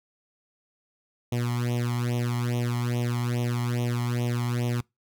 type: tone with flanger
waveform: sawtooth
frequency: 120.8 Hz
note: B2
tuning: 38 cents flat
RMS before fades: -27 dBFS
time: 1.32-4.81 s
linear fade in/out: 5 ms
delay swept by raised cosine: 0.32 to 0.97 ms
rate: 2.4 Hz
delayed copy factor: +1
effects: noise-tail reverb RT60 0.2 s tail -25 dB re dry